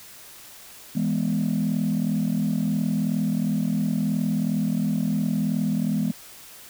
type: chord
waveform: sine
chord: E major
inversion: none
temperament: equal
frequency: 164.81 / 207.7 / 246.9 Hz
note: E3 / G#3 / B3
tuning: 0 / 0 / 0 cents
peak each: -25 / -23 / -25 dBFS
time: 0.95-6.12 s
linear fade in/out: 10 ms
effects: tanh soft clip ceiling -16 dBFS + white hiss -45 dBFS RMS until 6.69 s